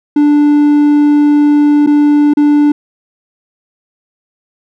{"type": "tone with dropouts", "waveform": "triangle", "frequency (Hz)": 293.7, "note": "D4", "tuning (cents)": 0, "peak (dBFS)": -3, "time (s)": [0.16, 2.72], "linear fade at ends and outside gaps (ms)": 5, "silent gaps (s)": [[1.864, 1.871], [2.337, 2.37]], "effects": []}